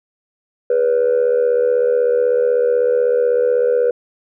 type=tone with amplitude modulation; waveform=sine; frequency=488.9 Hz; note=B4; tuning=18 cents flat; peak=-7 dBFS; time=0.7-3.91 s; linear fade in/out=5 ms; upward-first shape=sine; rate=76.1 Hz; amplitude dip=80%; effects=tanh soft clip ceiling -8 dBFS